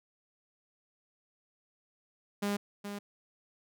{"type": "tone with echo", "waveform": "sawtooth", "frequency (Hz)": 203.2, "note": "G#3", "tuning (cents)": -38, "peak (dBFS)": -26, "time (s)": [2.42, 2.57], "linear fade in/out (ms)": 10, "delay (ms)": 420, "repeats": 1, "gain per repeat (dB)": -8, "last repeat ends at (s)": 2.99, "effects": []}